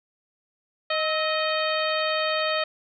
harmonic tone with a mistuned harmonic, 622.3 Hz, D#5, in tune, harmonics 1 / 2 / 3 / 4 / 5 / 6 / 7, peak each -26 / -29 / -31 / -32 / -33 / -34 / -34 dBFS, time 0.9-2.64 s, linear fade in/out 5 ms, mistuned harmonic 2, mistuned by +57 cents, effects none

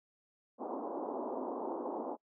pink band-pass noise, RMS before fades -39 dBFS, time 0.58-2.17 s, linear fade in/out 50 ms, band 250 to 1000 Hz, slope 48 dB/octave, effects noise-tail reverb RT60 0.1 s tail -25 dB re dry

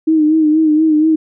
sine tone with vibrato, 311.1 Hz, D#4, in tune, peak -8 dBFS, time 0.07-1.16 s, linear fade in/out 10 ms, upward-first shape sine, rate 4.2 Hz, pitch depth 50 cents each way, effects none

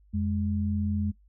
sine tone pair together, 87.31 / 207.7 Hz, F2 / G#3, 0 / 0 cents, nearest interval octave + minor third, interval 1500 cents, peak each -28 dBFS, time 0.13-1.12 s, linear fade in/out 20 ms, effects noise-tail reverb RT60 0.1 s tail -18 dB re dry + added 50 Hz sine -56 dBFS peak until 1.28 s

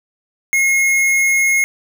sine tone with hard clipping, 2159 Hz, C#7, 46 cents flat, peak -13 dBFS, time 0.53-1.64 s, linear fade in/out 0 ms, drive 15 dB, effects none

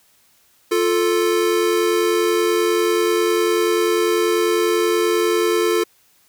square tone pair together, 350 / 440.2 Hz, F4 / A4, +4 / +1 cents, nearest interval major third, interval 397 cents, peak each -19 dBFS, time 0.71-5.84 s, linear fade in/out 10 ms, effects white hiss -57 dBFS RMS until 6.28 s

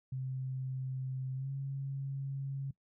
sine tone with pitch glide, 130.81 to 136.84 Hz, C3 to C#3, 0 to -22 cents, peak -35 dBFS, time 0.12-2.71 s, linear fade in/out 5 ms, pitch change +78 cents, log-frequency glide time 1.35-1.5 s, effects noise-tail reverb RT60 0.1 s tail -20 dB re dry

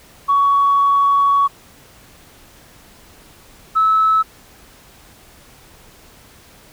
sine tone pair in turn, 1122 / 1301.4 Hz, C#6 / E6, +21 / -23 cents, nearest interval minor third, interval 256 cents, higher second, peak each -10 dBFS, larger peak neither, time 0.28-1.48 / 3.75-4.23 s, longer first, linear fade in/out 20 ms, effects tanh soft clip ceiling -6 dBFS + pink hiss -46 dBFS RMS until 6.72 s

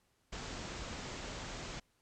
pink low-pass noise, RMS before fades -44 dBFS, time 0.32-1.8 s, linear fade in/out 10 ms, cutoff 7700 Hz, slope 96 dB/octave, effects pink hiss -75 dBFS RMS until 2.01 s + low-pass 12000 Hz 12 dB/octave

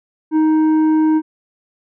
sine tone with tanh clipping, 312.7 Hz, D#4, 9 cents sharp, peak -12 dBFS, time 0.31-1.22 s, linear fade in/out 50 ms, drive 7 dB, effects none

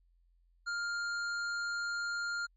sine tone with hard clipping, 1403 Hz, F6, 8 cents sharp, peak -35 dBFS, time 0.66-2.47 s, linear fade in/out 20 ms, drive 12 dB, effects added 43 Hz sine -65 dBFS peak until 2.56 s + MP3 32 kbps

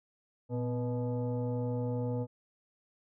sine tone with frequency modulation, 118.7 Hz, A#2, 32 cents sharp, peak -30 dBFS, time 0.49-2.27 s, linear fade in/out 50 ms, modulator 370 Hz, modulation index 1.1, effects none

